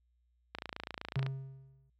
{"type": "click train", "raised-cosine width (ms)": 0.3, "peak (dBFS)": -23, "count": 21, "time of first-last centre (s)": [0.55, 1.264], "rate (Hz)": 28}
{"type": "tone with exponential decay", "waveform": "triangle", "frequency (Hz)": 134.4, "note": "C3", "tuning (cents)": 47, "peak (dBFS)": -26, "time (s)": [1.16, 1.9], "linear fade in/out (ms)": 5, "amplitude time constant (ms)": 160}
{"effects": ["added 60 Hz sine -70 dBFS peak until 1.99 s"]}